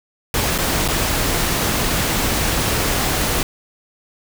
pink noise with dropouts, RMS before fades -19 dBFS, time 0.34-3.43 s, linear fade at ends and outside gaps 2 ms, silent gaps 0.58-0.585 / 0.879-0.885 s, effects none

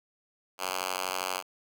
5% pulse tone with high-pass filter, 92.5 Hz, F#2, in tune, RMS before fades -33 dBFS, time 0.58-1.43 s, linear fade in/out 50 ms, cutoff 800 Hz, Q 0.55, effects none

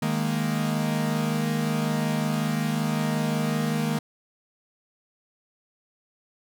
45% pulse chord, D# suspended fourth, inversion none, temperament equal, 155.56 / 207.7 / 233.1 Hz, D#3 / G#3 / A#3, 0 / 0 / 0 cents, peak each -27 / -29 / -28 dBFS, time 0.02-3.99 s, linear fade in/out 5 ms, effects none

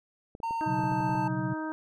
clicks, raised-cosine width 2 ms, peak -29 dBFS, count 9, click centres 0.351 / 0.402 / 0.509 / 0.793 / 0.839 / 0.918 / 1.005 / 1.094 / 1.151 s
triangle tone with pitch glide, 915 to 886.9 Hz, A#5 to A5, -32 to +14 cents, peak -27 dBFS, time 0.43-1.28 s, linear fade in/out 5 ms, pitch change -54 cents, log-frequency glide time 0.61-0.79 s
harmonic tone, 313.4 Hz, D#4, 13 cents sharp, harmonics 1 / 2 / 3 / 4 / 5, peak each -33 / -41 / -38 / -44 / -41 dBFS, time 0.61-1.72 s, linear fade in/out 0 ms
sine chord, B suspended second, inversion none, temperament equal, 123.47 / 138.59 / 185 Hz, B2 / C#3 / F#3, 0 / 0 / 0 cents, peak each -34 dBFS, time 0.66-1.54 s, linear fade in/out 10 ms
effects none

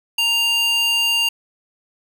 square tone with high-pass filter, 932.3 Hz, A#5, in tune, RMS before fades -18 dBFS, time 0.18-1.29 s, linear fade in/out 5 ms, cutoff 2500 Hz, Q 3.1, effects none

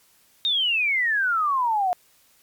sine exponential sweep, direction down, 3746 to 703 Hz, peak -19 dBFS, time 0.45-1.93 s, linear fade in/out 0 ms, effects white hiss -59 dBFS RMS until 2.42 s + MP3 96 kbps

